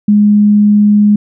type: tone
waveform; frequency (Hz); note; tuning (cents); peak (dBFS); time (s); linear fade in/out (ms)
sine; 207.7; G#3; 0; -4; 0.08-1.16; 5
effects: none